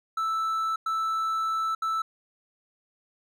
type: tone bursts at uneven times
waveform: triangle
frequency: 1318.5 Hz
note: E6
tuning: in tune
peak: -23 dBFS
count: 3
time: 0.17-0.76 / 0.86-1.75 / 1.82-2.02 s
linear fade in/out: 5 ms
effects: none